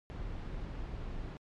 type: noise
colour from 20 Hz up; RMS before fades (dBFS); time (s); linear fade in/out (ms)
brown; -40; 0.1-1.37; 0
effects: low-pass 4000 Hz 12 dB/octave + MP3 96 kbps